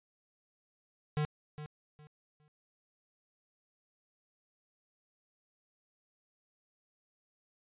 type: tone with echo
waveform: square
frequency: 150.6 Hz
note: D3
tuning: 44 cents sharp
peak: -30 dBFS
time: 1.17-1.25 s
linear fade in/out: 0 ms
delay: 410 ms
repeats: 3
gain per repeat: -12 dB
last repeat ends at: 2.48 s
effects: resampled to 8000 Hz